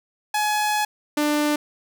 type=tone pair in turn; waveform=sawtooth; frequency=844 / 297.1 Hz; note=G#5 / D4; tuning=+28 / +20 cents; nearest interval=octave + tritone; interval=1808 cents; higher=first; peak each=-16 / -15 dBFS; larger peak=second; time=0.34-0.85 / 1.17-1.56 s; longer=first; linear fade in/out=5 ms; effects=none